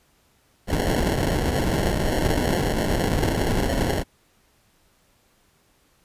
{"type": "noise with sample-and-hold", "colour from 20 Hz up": "pink", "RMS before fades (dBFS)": -22, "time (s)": [0.67, 4.04], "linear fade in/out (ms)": 50, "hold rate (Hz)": 1225, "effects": ["pink hiss -62 dBFS RMS until 6.04 s", "resampled to 32000 Hz"]}